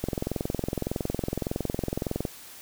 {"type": "click train", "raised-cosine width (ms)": 2, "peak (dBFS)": -14, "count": 49, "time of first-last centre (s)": [0.04, 2.252], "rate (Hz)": 21.7, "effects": ["white hiss -46 dBFS RMS until 2.61 s"]}